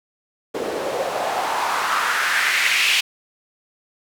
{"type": "noise with band-pass filter sweep", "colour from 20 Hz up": "white", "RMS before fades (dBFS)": -21, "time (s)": [0.54, 3.01], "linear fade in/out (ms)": 10, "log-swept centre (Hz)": [390, 2800], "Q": 2.8, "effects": []}